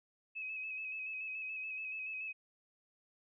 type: tone with vibrato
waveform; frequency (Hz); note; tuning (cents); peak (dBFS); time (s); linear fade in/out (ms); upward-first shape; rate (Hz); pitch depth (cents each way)
sine; 2565; E7; -48; -39; 0.35-2.33; 20; square; 7; 27
effects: none